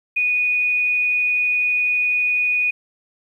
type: tone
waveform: sine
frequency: 2472 Hz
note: D#7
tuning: 12 cents flat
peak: -16 dBFS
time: 0.16-2.71 s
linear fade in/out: 10 ms
effects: 9-bit